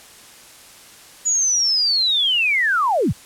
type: linear sweep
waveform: sine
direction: down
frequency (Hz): 6940 to 50.3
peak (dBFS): -15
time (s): 1.25-3.13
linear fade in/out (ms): 20
effects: white hiss -44 dBFS RMS until 3.25 s + low-pass 11000 Hz 12 dB/octave